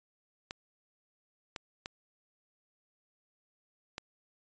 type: clicks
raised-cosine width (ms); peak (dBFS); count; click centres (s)
0.2; -21; 4; 0.509 / 1.562 / 1.859 / 3.981
effects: resampled to 16000 Hz